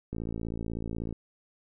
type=click train; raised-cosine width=3 ms; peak=-22 dBFS; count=57; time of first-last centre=0.13-1.126 s; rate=56.2 Hz; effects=none